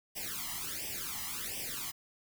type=noise with flanger; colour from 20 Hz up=white; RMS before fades=-39 dBFS; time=0.15-1.92 s; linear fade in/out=20 ms; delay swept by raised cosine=0.36 to 1.01 ms; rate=1.4 Hz; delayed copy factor=+0.95; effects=none